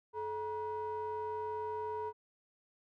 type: ring-modulated tone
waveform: triangle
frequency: 261.6 Hz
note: C4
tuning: in tune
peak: -31 dBFS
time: 0.13-2.13 s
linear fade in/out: 50 ms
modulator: 693 Hz
effects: none